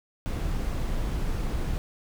brown noise, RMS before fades -28 dBFS, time 0.26-1.78 s, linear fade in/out 0 ms, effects none

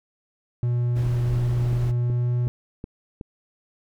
triangle tone with pitch glide, 121 to 121.98 Hz, B2 to B2, -35 to -21 cents, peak -18 dBFS, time 0.63-2.48 s, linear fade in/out 0 ms, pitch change +14 cents, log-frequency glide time 2.01-2.32 s
brown noise, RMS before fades -32 dBFS, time 0.95-1.92 s, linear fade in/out 20 ms
click train, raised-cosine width 3 ms, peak -21 dBFS, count 5, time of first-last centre 1.73-3.211 s, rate 2.7 Hz
effects none

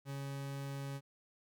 40% pulse tone, 138.59 Hz, C#3, in tune, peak -39 dBFS, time 0.05-1.01 s, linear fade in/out 50 ms, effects none

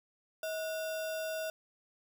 sine tone with sample-and-hold, 638 Hz, D#5, 43 cents sharp, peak -34 dBFS, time 0.43-1.5 s, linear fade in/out 2 ms, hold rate 2100 Hz, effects none

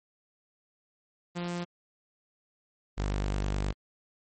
sawtooth tone pair in turn, 174.61 / 49.65 Hz, F3 / G1, 0 / +23 cents, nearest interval octave + minor seventh, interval 2177 cents, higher first, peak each -28 / -24 dBFS, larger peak second, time 1.35-1.65 / 2.97-3.73 s, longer second, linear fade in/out 20 ms, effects MP3 32 kbps

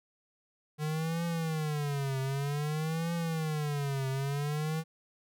square tone with vibrato, 150.3 Hz, D3, 40 cents sharp, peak -31 dBFS, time 0.78-4.84 s, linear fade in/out 50 ms, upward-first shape triangle, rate 0.53 Hz, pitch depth 220 cents each way, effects none

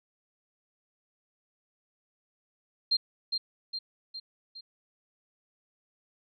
sine tone with echo, 4186 Hz, C8, in tune, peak -22 dBFS, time 2.91-2.97 s, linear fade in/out 10 ms, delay 410 ms, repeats 4, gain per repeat -5 dB, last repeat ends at 4.61 s, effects none

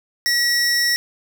45% pulse tone pair together, 1921 / 5420 Hz, B6 / E8, -48 / +47 cents, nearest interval octave + tritone, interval 1795 cents, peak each -19 dBFS, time 0.26-0.96 s, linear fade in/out 0 ms, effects none

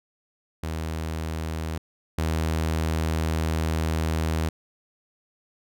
sawtooth tone pair in turn, 80 / 80 Hz, D#2 / D#2, +49 / +49 cents, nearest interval unison, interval 0 cents, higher neither, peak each -24 / -19 dBFS, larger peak second, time 0.63-1.78 / 2.18-4.49 s, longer second, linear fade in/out 5 ms, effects none

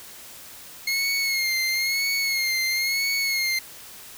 25% pulse tone with vibrato, 2153 Hz, C7, 49 cents sharp, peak -18 dBFS, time 0.87-3.59 s, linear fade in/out 5 ms, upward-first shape sine, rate 1 Hz, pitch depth 54 cents each way, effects white hiss -43 dBFS RMS until 4.17 s

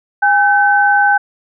sine tone pair together, 814 / 1531.3 Hz, G#5 / G6, -35 / -41 cents, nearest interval major seventh, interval 1094 cents, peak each -11 dBFS, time 0.22-1.18 s, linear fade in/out 10 ms, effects none

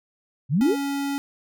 sine exponential sweep, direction up, 121.7 to 523.3 Hz, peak -17 dBFS, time 0.49-0.76 s, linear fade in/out 50 ms
square tone, 280 Hz, C#4, 18 cents sharp, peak -25 dBFS, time 0.61-1.18 s, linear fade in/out 0 ms
effects none

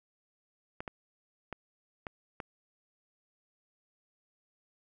clicks, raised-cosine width 0.5 ms, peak -23 dBFS, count 5, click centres 0.805 / 0.878 / 1.527 / 2.068 / 2.402 s, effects none

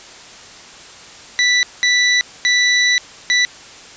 25% pulse tone bursts at uneven times, 1971 Hz, B6, 4 cents flat, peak -8 dBFS, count 4, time 1.39-1.63 / 1.83-2.21 / 2.45-2.98 / 3.3-3.45 s, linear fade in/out 0 ms, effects white hiss -38 dBFS RMS until 3.96 s + resampled to 16000 Hz

